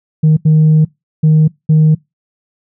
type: tone bursts at uneven times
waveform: sine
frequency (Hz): 155.56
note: D#3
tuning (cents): 0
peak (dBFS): -3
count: 4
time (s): 0.23-0.37 / 0.45-0.85 / 1.23-1.48 / 1.69-1.95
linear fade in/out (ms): 10
effects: noise-tail reverb RT60 0.2 s tail -24 dB re dry + tanh soft clip ceiling -3 dBFS